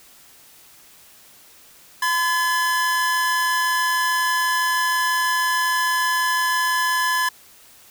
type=tone pair together; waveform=45% pulse; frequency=1017 / 1710.4 Hz; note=C6 / A6; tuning=-50 / -49 cents; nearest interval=major sixth; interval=901 cents; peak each=-21 dBFS; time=2.02-7.29 s; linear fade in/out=5 ms; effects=white hiss -49 dBFS RMS until 7.9 s